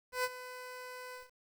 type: tone with ADSR envelope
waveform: 15% pulse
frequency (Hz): 503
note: B4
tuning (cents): +32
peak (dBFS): -23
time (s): 0.12-1.31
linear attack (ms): 120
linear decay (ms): 42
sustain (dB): -15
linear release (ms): 170
effects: 10-bit